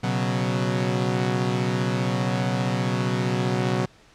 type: chord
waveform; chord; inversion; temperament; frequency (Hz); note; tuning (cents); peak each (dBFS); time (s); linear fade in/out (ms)
sawtooth; B suspended second; none; equal; 123.47 / 138.59 / 185; B2 / C#3 / F#3; 0 / 0 / 0; -21 / -25 / -22; 0.03-3.86; 10
effects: pink hiss -54 dBFS RMS until 4.14 s + low-pass 6000 Hz 12 dB/octave